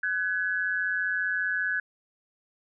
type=tone pair together; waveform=sine; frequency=1500 / 1685.1 Hz; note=F#6 / G#6; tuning=+23 / +25 cents; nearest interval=major second; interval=202 cents; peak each=-28 / -28 dBFS; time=0.03-1.8 s; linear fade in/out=5 ms; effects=none